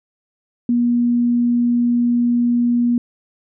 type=tone; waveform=sine; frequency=240 Hz; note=B3; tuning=49 cents flat; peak=-13 dBFS; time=0.69-2.98 s; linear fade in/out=2 ms; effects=none